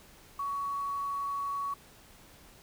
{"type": "tone with quantisation", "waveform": "sine", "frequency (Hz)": 1122, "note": "C#6", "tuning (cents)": 21, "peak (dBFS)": -31, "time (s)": [0.39, 1.74], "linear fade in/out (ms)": 5, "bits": 9, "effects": ["pink hiss -56 dBFS RMS until 2.62 s"]}